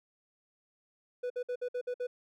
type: tone bursts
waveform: triangle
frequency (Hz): 493.9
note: B4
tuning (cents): 0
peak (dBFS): -30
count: 7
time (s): 1.23-2.07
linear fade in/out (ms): 10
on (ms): 72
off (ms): 56
effects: none